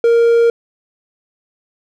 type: tone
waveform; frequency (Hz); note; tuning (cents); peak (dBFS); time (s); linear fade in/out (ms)
triangle; 466.2; A#4; 0; -6; 0.04-0.5; 2
effects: none